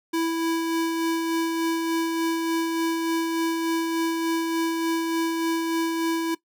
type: tone with tremolo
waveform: square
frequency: 329.6 Hz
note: E4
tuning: in tune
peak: -22 dBFS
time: 0.13-6.35 s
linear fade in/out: 10 ms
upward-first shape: sine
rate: 3.4 Hz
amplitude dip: 30%
effects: noise-tail reverb RT60 0.1 s tail -18 dB re dry